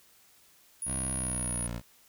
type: tone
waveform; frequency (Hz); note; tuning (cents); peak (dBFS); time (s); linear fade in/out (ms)
sine; 10400; E9; -24; -32; 0.82-1.67; 2
type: tone with pitch glide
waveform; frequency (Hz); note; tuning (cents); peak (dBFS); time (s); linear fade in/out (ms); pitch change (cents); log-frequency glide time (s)
15% pulse; 65.2 to 58.76; C2 to A#1; -5 to +14; -28; 0.85-1.82; 50; -181; 1.1-1.69
effects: white hiss -61 dBFS RMS until 2.08 s